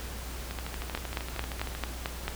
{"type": "two click trains", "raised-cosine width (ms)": 0.3, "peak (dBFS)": [-20, -14], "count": [17, 7], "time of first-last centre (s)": [[0.51, 1.75], [0.95, 2.28]], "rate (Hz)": [12.9, 4.51], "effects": ["added 60 Hz sine -38 dBFS peak until 2.35 s", "pink hiss -42 dBFS RMS until 2.35 s"]}